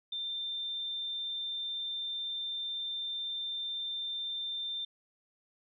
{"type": "tone", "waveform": "sine", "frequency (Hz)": 3582, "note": "A7", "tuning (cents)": 30, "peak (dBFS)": -34, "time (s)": [0.12, 4.85], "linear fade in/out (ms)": 5, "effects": []}